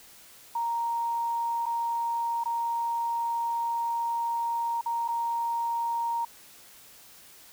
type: tone with dropouts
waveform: sine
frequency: 932.3 Hz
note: A#5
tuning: in tune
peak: -26 dBFS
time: 0.55-6.25 s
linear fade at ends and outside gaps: 5 ms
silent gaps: 1.657-1.663 / 2.438-2.456 / 4.812-4.859 / 5.079-5.085 s
effects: white hiss -52 dBFS RMS until 7.52 s